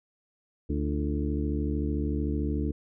harmonic tone with a mistuned harmonic, 73.42 Hz, D2, in tune, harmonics 1 / 2 / 3 / 4 / 5 / 6, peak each -29 / -35 / -34 / -32 / -38 / -39 dBFS, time 0.69-2.72 s, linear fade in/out 10 ms, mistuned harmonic 5, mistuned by -86 cents, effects none

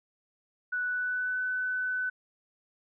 sine tone with pitch glide, 1480 to 1504.1 Hz, F#6 to F#6, 0 to +28 cents, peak -28 dBFS, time 0.72-2.1 s, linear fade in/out 10 ms, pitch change +28 cents, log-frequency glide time 0.84-1.39 s, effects none

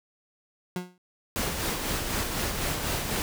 30% pulse tone with exponential decay, 180.3 Hz, F#3, 45 cents flat, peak -24 dBFS, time 0.76-0.98 s, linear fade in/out 2 ms, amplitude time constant 46 ms
pink noise with tremolo, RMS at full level -28 dBFS, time 1.36-3.22 s, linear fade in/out 0 ms, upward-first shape sine, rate 4 Hz, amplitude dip 40%
effects none

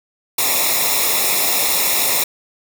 white noise with comb filter, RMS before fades -17 dBFS, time 0.38-2.24 s, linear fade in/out 5 ms, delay 0.65 ms, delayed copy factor -0.85, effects none

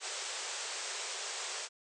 white band-pass noise, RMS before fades -40 dBFS, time 0-1.69 s, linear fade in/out 50 ms, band 370 to 8400 Hz, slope 96 dB/octave, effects none

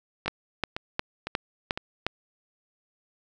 two click trains, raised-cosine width 0.3 ms, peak -9 / -15 dBFS, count 6 / 4, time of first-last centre 0.28-2.066 / 0.26-1.775 s, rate 2.8 / 1.98 Hz, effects none

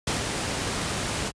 pink noise with ADSR envelope, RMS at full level -25 dBFS, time 0.07-1.32 s, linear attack 4 ms, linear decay 140 ms, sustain -3 dB, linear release 48 ms, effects high-pass 60 Hz 12 dB/octave + resampled to 22050 Hz

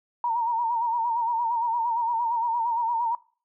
sine tone with vibrato, 932.3 Hz, A#5, in tune, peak -22 dBFS, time 0.24-3.15 s, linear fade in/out 2 ms, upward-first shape sine, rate 8.7 Hz, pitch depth 68 cents each way, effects noise-tail reverb RT60 0.4 s tail -22 dB re dry

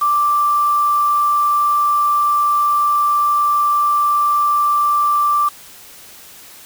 sine tone with quantisation, 1174.7 Hz, D6, in tune, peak -12 dBFS, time 0.01-5.49 s, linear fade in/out 10 ms, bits 5, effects white hiss -40 dBFS RMS until 6.65 s

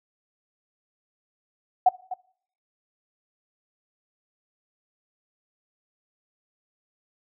sine tone with echo, 740 Hz, F#5, in tune, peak -12 dBFS, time 1.86-1.89 s, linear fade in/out 5 ms, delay 250 ms, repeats 1, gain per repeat -15 dB, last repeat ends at 2.14 s, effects noise-tail reverb RT60 0.6 s tail -22 dB re dry

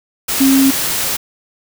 sine tone in noise, 269.5 Hz, C#4, 49 cents flat, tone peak -8 dBFS, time 0.4-0.71 s, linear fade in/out 10 ms, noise white, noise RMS -18 dBFS, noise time 0.28-1.17 s, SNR +7 dB, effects none

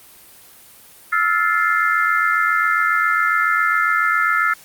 sine chord, F major seventh, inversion third, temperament just, 1309.6 / 1396.9 / 1746.1 / 2095 Hz, E6 / F6 / A6 / C7, -12 / 0 / -14 / +2 cents, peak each -19 / -19 / -21 / -23 dBFS, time 1.12-4.54 s, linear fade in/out 10 ms, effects white hiss -45 dBFS RMS until 4.64 s + Opus 32 kbps

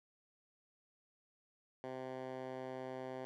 10% pulse tone with band-pass filter, 129.8 Hz, C3, 13 cents flat, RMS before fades -45 dBFS, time 1.84-3.25 s, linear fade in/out 0 ms, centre 590 Hz, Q 0.67, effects none

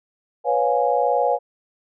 sine chord, C# dominant seventh, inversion third, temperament equal with one note detuned, 493.9 / 554.4 / 708.6 / 830.6 Hz, B4 / C#5 / E#5 / G#5, 0 / 0 / +25 / 0 cents, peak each -22 dBFS, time 0.44-1.39 s, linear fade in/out 50 ms, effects none

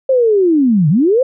sine linear two-way sweep, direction down then up, 540 to 140 to 540 Hz, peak -8 dBFS, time 0.09-1.23 s, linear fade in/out 5 ms, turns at 0.89 s, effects none

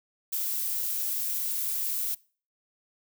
violet noise, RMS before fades -30 dBFS, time 0.32-2.15 s, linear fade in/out 10 ms, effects noise-tail reverb RT60 0.4 s tail -23 dB re dry

